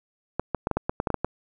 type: clicks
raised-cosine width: 1 ms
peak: -10 dBFS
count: 11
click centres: 0.396 / 0.547 / 0.671 / 0.713 / 0.77 / 0.895 / 1.001 / 1.072 / 1.103 / 1.143 / 1.246 s
effects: none